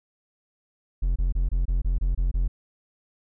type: tone bursts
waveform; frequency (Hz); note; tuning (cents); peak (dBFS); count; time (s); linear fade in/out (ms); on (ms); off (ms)
triangle; 43.65; F1; 0; -18; 9; 1.02-2.48; 10; 140; 25
effects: none